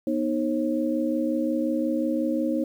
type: tone cluster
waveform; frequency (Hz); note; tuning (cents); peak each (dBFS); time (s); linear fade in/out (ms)
sine; 244.3 / 309.9 / 540; B3 / D#4 / C#5; -19 / -7 / -45; -27 / -25 / -29; 0.07-2.64; 2
effects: 9-bit